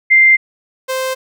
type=tone pair in turn; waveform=sine / sawtooth; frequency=2092 / 521.7 Hz; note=C7 / C5; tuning=-1 / -5 cents; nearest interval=2 octaves; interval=2404 cents; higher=first; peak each=-5 / -13 dBFS; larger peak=first; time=0.1-0.37 / 0.88-1.15 s; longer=neither; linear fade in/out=20 ms; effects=none